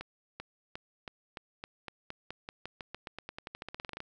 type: accelerating click train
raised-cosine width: 0.3 ms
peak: -24 dBFS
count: 28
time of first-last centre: 0.01-4.004 s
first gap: 390 ms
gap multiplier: 0.91
effects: none